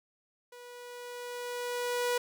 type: tone with level ramp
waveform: sawtooth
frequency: 487.8 Hz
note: B4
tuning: 21 cents flat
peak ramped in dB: -44 to -23 dBFS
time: 0.52-2.18 s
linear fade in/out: 5 ms
effects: none